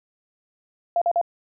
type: tone bursts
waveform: sine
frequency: 689 Hz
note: F5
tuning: 24 cents flat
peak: -17 dBFS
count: 3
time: 0.96-1.214 s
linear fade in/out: 2 ms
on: 56 ms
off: 43 ms
effects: none